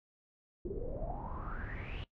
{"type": "noise with low-pass filter sweep", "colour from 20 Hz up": "brown", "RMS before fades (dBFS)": -40, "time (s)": [0.65, 2.04], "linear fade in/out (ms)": 2, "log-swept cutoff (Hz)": [360, 3100], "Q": 8.6, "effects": ["noise-tail reverb RT60 0.1 s tail -18 dB re dry"]}